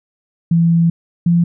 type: tone pair in turn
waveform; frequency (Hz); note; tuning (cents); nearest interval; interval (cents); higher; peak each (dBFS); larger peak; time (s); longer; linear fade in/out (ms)
sine; 167.7 / 171.22; E3 / F3; +30 / -34; unison; 36; second; -9; neither; 0.51-0.9 / 1.26-1.44; first; 5
effects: none